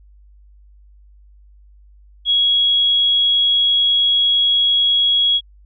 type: tone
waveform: sine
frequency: 3323 Hz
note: G#7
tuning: in tune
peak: -12 dBFS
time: 2.25-5.41 s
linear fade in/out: 50 ms
effects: added 50 Hz sine -44 dBFS peak until 5.65 s